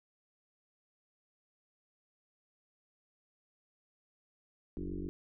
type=tone with frequency modulation; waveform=sine; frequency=174.61 Hz; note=F3; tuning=in tune; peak=-36 dBFS; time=4.77-5.09 s; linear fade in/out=0 ms; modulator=47.3 Hz; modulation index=4.1; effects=none